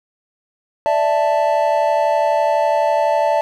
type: chord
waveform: triangle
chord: D suspended second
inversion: none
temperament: equal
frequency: 587.3 / 659.3 / 880 Hz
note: D5 / E5 / A5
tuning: 0 / 0 / 0 cents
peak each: -16 dBFS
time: 0.86-3.41 s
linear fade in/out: 0 ms
effects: none